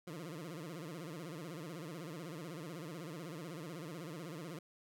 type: tone with vibrato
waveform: 20% pulse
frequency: 162.7 Hz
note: E3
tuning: 22 cents flat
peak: -39 dBFS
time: 0.07-4.59 s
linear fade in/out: 5 ms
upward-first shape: sine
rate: 16 Hz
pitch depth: 190 cents each way
effects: none